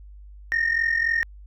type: tone pair together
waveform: sine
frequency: 1821.1 / 1864.7 Hz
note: A#6 / A#6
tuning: -41 / 0 cents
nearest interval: unison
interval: 41 cents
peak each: -21 dBFS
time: 0.52-1.23 s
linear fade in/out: 0 ms
effects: tanh soft clip ceiling -16 dBFS + added 50 Hz sine -41 dBFS peak until 1.46 s